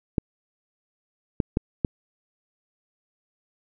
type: clicks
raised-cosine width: 3 ms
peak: -8 dBFS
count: 4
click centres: 0.182 / 1.402 / 1.571 / 1.848 s
effects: none